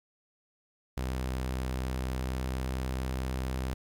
sawtooth tone with pitch glide, 64.1 to 64.55 Hz, C2 to C2, -35 to -23 cents, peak -27 dBFS, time 0.97-3.74 s, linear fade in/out 5 ms, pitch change +12 cents, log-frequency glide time 2.26-2.59 s, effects 11-bit

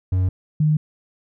triangle / sine tone pair in turn, 92.5 / 153.07 Hz, F#2 / D#3, 0 / -28 cents, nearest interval major sixth, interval 872 cents, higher second, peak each -14 / -14 dBFS, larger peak neither, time 0.12-0.29 / 0.6-0.77 s, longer neither, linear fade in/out 5 ms, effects none

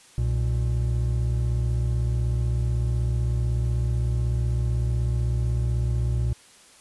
triangle tone pair together, 63.29 / 119.3 Hz, B1 / A#2, +43 / +41 cents, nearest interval major seventh, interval 1098 cents, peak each -22 dBFS, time 0.18-6.33 s, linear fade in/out 0 ms, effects white hiss -52 dBFS RMS until 6.8 s + resampled to 24000 Hz

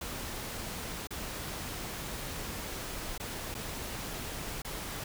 pink noise with dropouts, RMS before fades -39 dBFS, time 0.01-5.04 s, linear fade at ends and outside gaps 5 ms, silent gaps 1.072-1.106 / 3.179-3.198 / 3.543-3.549 / 4.62-4.647 s, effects none

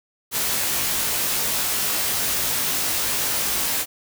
white noise with comb filter, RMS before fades -23 dBFS, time 0.31-3.86 s, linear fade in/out 50 ms, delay 19 ms, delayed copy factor +0.95, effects none

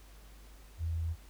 sine tone, 82.41 Hz, E2, in tune, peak -31 dBFS, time 0.78-1.16 s, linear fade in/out 50 ms, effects added 50 Hz sine -52 dBFS peak until 1.29 s + pink hiss -60 dBFS RMS until 1.29 s

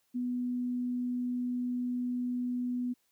sine tone, 246.9 Hz, B3, in tune, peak -30 dBFS, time 0.14-2.94 s, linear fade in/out 20 ms, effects white hiss -74 dBFS RMS until 3.11 s + high-pass 60 Hz 12 dB/octave

